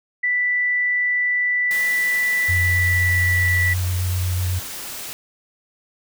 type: tone with pitch glide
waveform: sine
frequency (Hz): 1975.5 to 1961.9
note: B6 to B6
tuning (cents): 0 to -12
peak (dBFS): -17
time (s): 0.23-3.74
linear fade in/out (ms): 10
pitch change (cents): -12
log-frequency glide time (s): 2.49-3.23
type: noise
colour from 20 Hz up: white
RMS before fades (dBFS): -32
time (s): 1.71-5.13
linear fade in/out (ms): 0
type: tone with vibrato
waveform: sine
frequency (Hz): 90.8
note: F#2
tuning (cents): -32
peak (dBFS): -19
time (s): 2.48-4.6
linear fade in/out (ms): 20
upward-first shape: square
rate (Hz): 19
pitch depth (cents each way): 10
effects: none

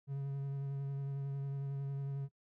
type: tone with vibrato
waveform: triangle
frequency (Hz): 138.59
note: C#3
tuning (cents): 0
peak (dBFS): -34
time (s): 0.07-2.29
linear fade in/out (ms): 50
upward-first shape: sine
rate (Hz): 11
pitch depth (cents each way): 16
effects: noise-tail reverb RT60 0.1 s tail -20 dB re dry

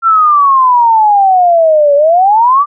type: exponential two-way sweep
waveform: sine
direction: down then up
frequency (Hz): 1368 to 563 to 1199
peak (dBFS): -4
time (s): 0.02-2.66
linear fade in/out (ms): 50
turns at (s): 1.95
effects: none

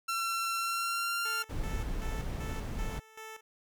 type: tone with pitch glide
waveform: sawtooth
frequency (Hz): 1354 to 1389.7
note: E6 to F6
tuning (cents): +46 to -9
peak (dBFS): -27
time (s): 0.08-1.43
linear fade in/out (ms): 10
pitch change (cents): +45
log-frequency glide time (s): 0.55-1.26
type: tone with tremolo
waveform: 10% pulse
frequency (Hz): 440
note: A4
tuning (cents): 0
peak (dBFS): -35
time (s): 1.25-3.41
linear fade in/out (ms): 5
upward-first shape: square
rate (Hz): 2.6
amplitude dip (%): 75
type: noise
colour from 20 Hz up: brown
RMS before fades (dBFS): -35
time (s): 1.49-3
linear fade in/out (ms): 10
effects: none

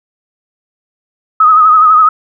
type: tone with vibrato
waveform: sine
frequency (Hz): 1262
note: D#6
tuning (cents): +24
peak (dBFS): -3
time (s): 1.4-2.09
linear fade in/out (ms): 5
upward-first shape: triangle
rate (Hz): 12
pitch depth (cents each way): 66
effects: none

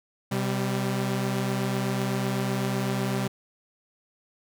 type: tone pair together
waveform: sawtooth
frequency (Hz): 128.03 / 196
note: C3 / G3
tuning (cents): -37 / 0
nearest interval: perfect fifth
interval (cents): 737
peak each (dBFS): -24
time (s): 0.31-3.28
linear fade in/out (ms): 10
effects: none

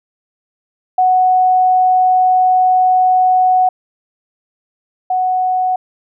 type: tone pair in turn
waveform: sine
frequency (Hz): 740 / 740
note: F#5 / F#5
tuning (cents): 0 / 0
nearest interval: unison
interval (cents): 0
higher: neither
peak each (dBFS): -8 / -12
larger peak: first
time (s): 0.98-3.69 / 5.1-5.76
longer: first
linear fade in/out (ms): 5
effects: none

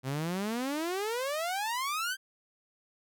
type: exponential sweep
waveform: sawtooth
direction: up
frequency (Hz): 126.6 to 1600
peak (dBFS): -27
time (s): 0.03-2.17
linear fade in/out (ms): 50
effects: none

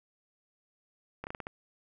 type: slowing click train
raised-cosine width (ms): 0.5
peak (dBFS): -23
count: 6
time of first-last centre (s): 1.24-1.469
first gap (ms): 29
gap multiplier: 1.23
effects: none

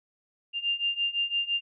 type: beating tone pair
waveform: sine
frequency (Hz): 2794 / 2799.9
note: F7 / F7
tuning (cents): 0 / +4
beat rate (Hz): 5.9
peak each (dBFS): -30 / -28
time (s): 0.53-1.61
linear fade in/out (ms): 50
effects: none

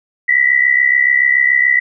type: tone pair together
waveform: sine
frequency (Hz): 1933 / 2000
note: B6 / B6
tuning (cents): -38 / +21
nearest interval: minor second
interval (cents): 59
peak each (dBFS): -12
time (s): 0.28-1.8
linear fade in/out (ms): 10
effects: none

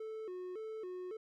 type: tone with vibrato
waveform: triangle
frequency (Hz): 400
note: G4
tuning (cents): +35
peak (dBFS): -39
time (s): 0-1.17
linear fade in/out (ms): 5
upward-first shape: square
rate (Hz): 1.8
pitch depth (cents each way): 160
effects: none

